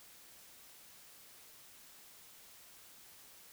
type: silence
effects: white hiss -58 dBFS RMS until 3.52 s